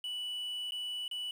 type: tone with dropouts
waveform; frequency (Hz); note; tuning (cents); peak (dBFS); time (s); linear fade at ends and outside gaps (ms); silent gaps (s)
triangle; 2960; F#7; 0; -34; 0.04-1.31; 2; 0.709-0.72 / 1.08-1.112
effects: 10-bit